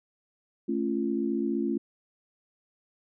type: chord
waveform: sine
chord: A augmented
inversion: none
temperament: just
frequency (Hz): 220 / 275 / 343.8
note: A3 / C#4 / E#4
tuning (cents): 0 / -14 / -27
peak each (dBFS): -30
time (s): 0.68-1.78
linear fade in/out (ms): 10
effects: none